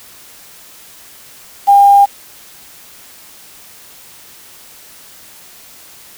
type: tone with quantisation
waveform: sine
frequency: 803 Hz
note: G5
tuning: 41 cents sharp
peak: -3 dBFS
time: 1.67-2.06 s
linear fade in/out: 20 ms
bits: 5
effects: white hiss -39 dBFS RMS until 6.17 s